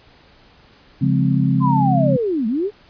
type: chord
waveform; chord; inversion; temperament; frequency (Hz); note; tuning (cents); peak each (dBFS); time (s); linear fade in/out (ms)
sine; Db major seventh; none; equal; 138.59 / 174.61 / 207.7 / 261.6; Db3 / F3 / Ab3 / C4; 0 / 0 / 0 / 0; -17 / -20 / -22 / -20; 1.01-2.17; 10
type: linear two-way sweep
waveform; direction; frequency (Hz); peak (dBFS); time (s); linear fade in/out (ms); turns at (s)
sine; down then up; 1050 to 207.1 to 436.3; -17; 1.6-2.71; 50; 2.47
effects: pink hiss -50 dBFS RMS until 2.89 s + resampled to 11025 Hz